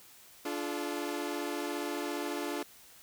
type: tone cluster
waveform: sawtooth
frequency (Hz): 292.5 / 347.1 / 429.8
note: D4 / F4 / A4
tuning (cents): -7 / -11 / -41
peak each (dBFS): -33 / -34 / -36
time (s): 0.45-2.63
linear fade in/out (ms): 5
effects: white hiss -56 dBFS RMS until 3.02 s